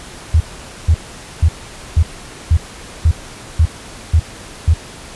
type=tone bursts; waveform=sine; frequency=80.3 Hz; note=E2; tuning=45 cents flat; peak=-6 dBFS; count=9; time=0.34-4.738 s; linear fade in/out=5 ms; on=62 ms; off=480 ms; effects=pink hiss -34 dBFS RMS until 5.15 s + resampled to 24000 Hz